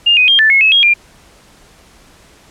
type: tone with pitch steps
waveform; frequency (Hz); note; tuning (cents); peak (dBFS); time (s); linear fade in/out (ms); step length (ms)
sine; 2817 / 2499 / 3209 / 1758 / 2176 / 2584 / 3270 / 2394; F7 / D#7 / G7 / A6 / C#7 / E7 / G#7 / D7; +14 / +7 / +40 / -2 / -33 / -35 / -28 / +33; -6; 0.06-0.94; 10; 110
effects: pink hiss -45 dBFS RMS until 2.5 s + low-pass 10000 Hz 12 dB/octave